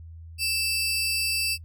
sawtooth tone pair together, 2644 / 4711 Hz, E7 / D8, +5 / +5 cents, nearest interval minor seventh, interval 1000 cents, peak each -24 dBFS, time 0.38-1.58 s, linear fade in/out 50 ms, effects noise-tail reverb RT60 0.1 s tail -22 dB re dry + added 82 Hz sine -40 dBFS peak until 1.64 s

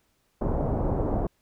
pink low-pass noise, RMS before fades -26 dBFS, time 0.41-1.27 s, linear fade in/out 5 ms, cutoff 820 Hz, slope 24 dB/octave, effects pink hiss -70 dBFS RMS until 1.41 s

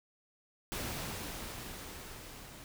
pink noise with level ramp, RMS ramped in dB -38 to -51 dBFS, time 0.72-2.64 s, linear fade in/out 0 ms, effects none

